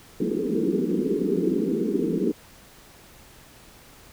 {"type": "band-pass noise", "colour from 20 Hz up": "white", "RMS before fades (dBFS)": -24, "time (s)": [0.2, 2.32], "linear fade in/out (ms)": 10, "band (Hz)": [170, 450], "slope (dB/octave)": 96, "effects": ["pink hiss -50 dBFS RMS until 4.12 s"]}